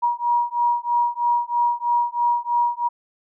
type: beating tone pair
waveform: sine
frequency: 954 / 957.1 Hz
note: A#5 / A#5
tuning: +40 / +45 cents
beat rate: 3.1 Hz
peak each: -21 dBFS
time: 0.02-2.89 s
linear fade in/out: 20 ms
effects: none